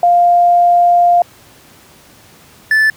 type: tone pair in turn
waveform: sine / triangle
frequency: 700 / 1750.7 Hz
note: F5 / A6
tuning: +4 / -9 cents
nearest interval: octave + major third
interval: 1587 cents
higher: second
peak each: -6 dBFS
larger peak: neither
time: 0.03-1.22 / 2.71-2.9 s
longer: first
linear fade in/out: 2 ms
effects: pink hiss -43 dBFS RMS until 2.96 s + high-pass 80 Hz 12 dB/octave